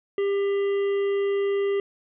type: harmonic tone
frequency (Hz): 398.6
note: G4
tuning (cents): +29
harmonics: 1 / 3 / 5 / 7 / 8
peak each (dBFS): -21 / -40 / -39 / -45 / -49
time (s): 0.18-1.8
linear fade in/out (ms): 2
effects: none